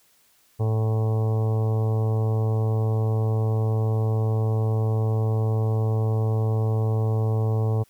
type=harmonic tone; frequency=110 Hz; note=A2; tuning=in tune; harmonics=1 / 2 / 3 / 4 / 5 / 6 / 7 / 8 / 9 / 10; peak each=-20 / -36 / -39 / -31 / -38 / -42 / -39 / -45 / -46 / -46 dBFS; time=0.59-7.84 s; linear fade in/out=20 ms; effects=white hiss -61 dBFS RMS until 7.89 s